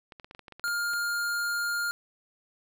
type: clicks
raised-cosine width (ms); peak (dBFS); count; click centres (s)
0.3; -29; 11; 0.122 / 0.198 / 0.245 / 0.311 / 0.349 / 0.393 / 0.482 / 0.523 / 0.596 / 0.68 / 0.935
type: tone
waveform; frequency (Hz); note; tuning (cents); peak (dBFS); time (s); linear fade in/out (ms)
square; 1409; F6; +15; -28; 0.64-1.91; 0
effects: none